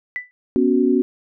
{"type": "tone with exponential decay", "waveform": "sine", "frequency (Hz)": 1986, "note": "B6", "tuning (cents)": 9, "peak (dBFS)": -19, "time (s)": [0.16, 0.31], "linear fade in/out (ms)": 0, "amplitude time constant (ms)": 32}
{"type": "chord", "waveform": "sine", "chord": "B suspended second", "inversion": "none", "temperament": "equal with one note detuned", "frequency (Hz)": [245.5, 277.2, 370], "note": ["B3", "C#4", "F#4"], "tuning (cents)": [-10, 0, 0], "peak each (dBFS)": -18, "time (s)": [0.56, 1.02], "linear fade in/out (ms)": 0}
{"effects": []}